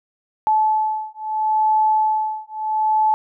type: beating tone pair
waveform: sine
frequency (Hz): 865 / 865.75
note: A5 / A5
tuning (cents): -30 / -28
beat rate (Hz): 0.75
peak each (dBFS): -19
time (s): 0.47-3.14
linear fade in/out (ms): 0
effects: none